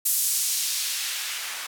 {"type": "noise with band-pass filter sweep", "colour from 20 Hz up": "blue", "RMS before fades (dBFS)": -27, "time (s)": [0.05, 1.67], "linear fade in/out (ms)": 10, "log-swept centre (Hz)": [9900, 1300], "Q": 0.8, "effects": []}